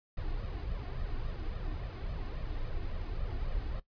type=noise with flanger; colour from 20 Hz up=brown; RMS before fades=-36 dBFS; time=0.17-3.8 s; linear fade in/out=5 ms; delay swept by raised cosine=1.6 to 2.8 ms; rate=3.6 Hz; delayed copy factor=+0.6; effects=noise-tail reverb RT60 0.1 s tail -17 dB re dry + resampled to 11025 Hz